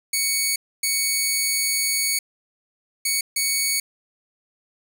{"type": "tone bursts at uneven times", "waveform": "10% pulse", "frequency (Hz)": 2230, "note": "C#7", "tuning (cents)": 10, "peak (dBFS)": -11, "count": 4, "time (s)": [[0.13, 0.56], [0.83, 2.19], [3.05, 3.21], [3.36, 3.8]], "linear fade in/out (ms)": 5, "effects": ["8-bit"]}